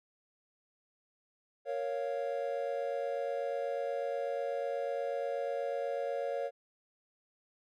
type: chord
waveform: triangle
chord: Bb minor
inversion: none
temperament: equal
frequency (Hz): 466.2 / 554.4 / 698.5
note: Bb4 / Db5 / F5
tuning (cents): 0 / 0 / 0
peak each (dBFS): -36 / -33 / -38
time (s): 1.65-6.51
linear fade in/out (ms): 50
effects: none

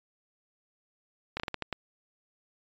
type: slowing click train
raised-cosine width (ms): 0.3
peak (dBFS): -16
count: 7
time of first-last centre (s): 1.37-1.727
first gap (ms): 28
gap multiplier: 1.3
effects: resampled to 16000 Hz

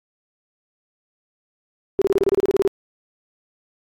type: tone bursts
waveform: sine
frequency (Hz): 392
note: G4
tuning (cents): 0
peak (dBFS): -13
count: 13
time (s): 1.99-2.676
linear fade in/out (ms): 0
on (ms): 26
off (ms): 29
effects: AAC 48 kbps

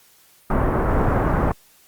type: low-pass noise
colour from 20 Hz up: pink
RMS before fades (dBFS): -19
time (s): 0.5-1.52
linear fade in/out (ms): 5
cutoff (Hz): 1400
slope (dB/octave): 24
effects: white hiss -54 dBFS RMS until 1.87 s + Opus 48 kbps

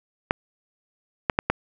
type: clicks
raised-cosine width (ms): 0.5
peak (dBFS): -4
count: 4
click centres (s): 0.309 / 1.298 / 1.389 / 1.5
effects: none

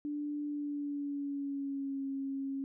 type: tone with pitch glide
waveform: sine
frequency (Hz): 293.7 to 272.5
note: D4 to C#4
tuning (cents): 0 to -29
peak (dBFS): -34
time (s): 0.05-2.64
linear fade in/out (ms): 0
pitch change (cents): -129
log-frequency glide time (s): 0.45-2.05
effects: none

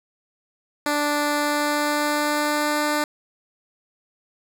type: tone with pitch glide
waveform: 10% pulse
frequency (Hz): 293.7 to 298.1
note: D4 to D4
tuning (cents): 0 to +26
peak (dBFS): -12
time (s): 0.86-3.04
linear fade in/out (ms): 2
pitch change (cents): +26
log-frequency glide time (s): 1.37-2.79
effects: none

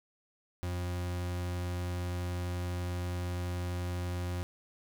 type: tone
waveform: 40% pulse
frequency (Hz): 88.8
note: F2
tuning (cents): +29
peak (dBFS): -32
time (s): 0.63-4.43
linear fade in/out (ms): 0
effects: none

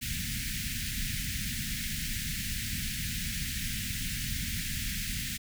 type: band-stop noise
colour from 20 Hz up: pink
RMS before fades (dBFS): -34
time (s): 0.01-5.38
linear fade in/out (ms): 20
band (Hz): 240 to 1700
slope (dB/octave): 48
effects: none

